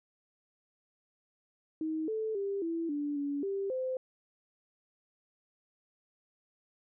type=tone with pitch steps; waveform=sine; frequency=315.6 / 438.2 / 397.1 / 331.7 / 291.1 / 284.8 / 393.6 / 516 Hz; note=D#4 / A4 / G4 / E4 / D4 / C#4 / G4 / C5; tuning=+25 / -7 / +22 / +11 / -15 / +47 / +7 / -24 cents; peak=-31 dBFS; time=1.81-3.97 s; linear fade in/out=2 ms; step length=270 ms; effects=none